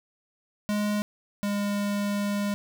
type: tone pair in turn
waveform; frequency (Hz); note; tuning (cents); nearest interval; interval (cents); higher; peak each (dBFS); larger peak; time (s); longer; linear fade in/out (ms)
square; 208 / 203.6; G#3 / G#3; +3 / -34; unison; 37; first; -25 / -26; first; 0.69-1.02 / 1.43-2.54; second; 0
effects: none